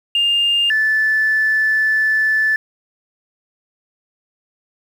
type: tone pair in turn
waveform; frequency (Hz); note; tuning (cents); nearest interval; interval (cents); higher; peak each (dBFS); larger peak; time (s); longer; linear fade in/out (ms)
sine; 2810 / 1747.8; F7 / A6; +10 / -12; minor sixth; 822; first; -12; neither; 0.15-0.7 / 0.7-2.56; second; 2
effects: tanh soft clip ceiling -8 dBFS + 7-bit